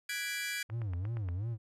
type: chord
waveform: sawtooth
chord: G# half-diminished seventh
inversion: third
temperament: equal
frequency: 1480 / 1661.2 / 1975.5 / 2349 Hz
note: F#6 / G#6 / B6 / D7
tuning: 0 / 0 / 0 / 0 cents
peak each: -41 / -35 / -40 / -35 dBFS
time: 0.09-0.63 s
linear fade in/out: 5 ms
type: tone with vibrato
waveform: triangle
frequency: 101.1 Hz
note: G#2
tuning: 46 cents flat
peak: -31 dBFS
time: 0.69-1.58 s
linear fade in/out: 50 ms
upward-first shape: sine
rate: 2.8 Hz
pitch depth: 270 cents each way
type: click train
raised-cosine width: 0.5 ms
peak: -33 dBFS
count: 6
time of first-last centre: 0.7-1.288 s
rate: 8.51 Hz
effects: resampled to 32000 Hz